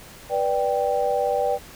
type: chord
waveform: sine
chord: G major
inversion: first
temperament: just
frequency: 490 / 588 / 784 Hz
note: B4 / D5 / G5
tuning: -14 / +2 / 0 cents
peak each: -24 dBFS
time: 0.29-1.59 s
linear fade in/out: 50 ms
effects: pink hiss -44 dBFS RMS until 1.75 s